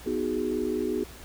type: chord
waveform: sine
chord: G# minor seventh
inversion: first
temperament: equal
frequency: 246.9 / 311.1 / 370 / 415.3 Hz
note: B3 / D#4 / F#4 / G#4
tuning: 0 / 0 / 0 / 0 cents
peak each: -32 / -32 / -30 / -31 dBFS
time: 0.06-1.04 s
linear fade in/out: 5 ms
effects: added 60 Hz sine -47 dBFS peak until 1.24 s + pink hiss -47 dBFS RMS until 1.24 s